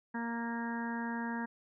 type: harmonic tone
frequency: 233.1 Hz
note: A#3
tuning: in tune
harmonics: 1 / 2 / 3 / 4 / 5 / 6 / 7 / 8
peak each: -36 / -48 / -50 / -41 / -53 / -51 / -43 / -48 dBFS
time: 0.14-1.46 s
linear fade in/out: 10 ms
effects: none